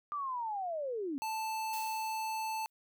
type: linear sweep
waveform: sine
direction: down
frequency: 1200 to 260.1 Hz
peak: -34 dBFS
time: 0.12-1.18 s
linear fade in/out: 0 ms
type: tone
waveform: square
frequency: 880 Hz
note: A5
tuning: in tune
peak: -35 dBFS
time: 1.22-2.66 s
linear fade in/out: 0 ms
type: noise with exponential decay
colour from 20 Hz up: blue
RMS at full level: -44 dBFS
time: 1.73-2.7 s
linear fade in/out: 2 ms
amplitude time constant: 210 ms
effects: none